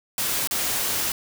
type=noise with dropouts; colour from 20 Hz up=white; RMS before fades=-25 dBFS; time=0.18-1.12 s; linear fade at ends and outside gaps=1 ms; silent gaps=0.473-0.51 s; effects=none